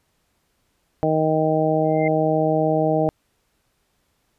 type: harmonic tone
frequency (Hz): 156.8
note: D#3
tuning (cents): +14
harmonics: 1 / 2 / 3 / 4 / 5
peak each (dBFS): -24 / -23 / -23 / -21 / -25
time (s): 1.03-3.09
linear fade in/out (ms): 0
type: tone with exponential growth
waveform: sine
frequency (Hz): 2093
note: C7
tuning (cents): 0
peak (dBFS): -23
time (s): 1.84-2.08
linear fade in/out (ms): 5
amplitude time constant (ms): 52
effects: pink hiss -68 dBFS RMS until 4.38 s + resampled to 32000 Hz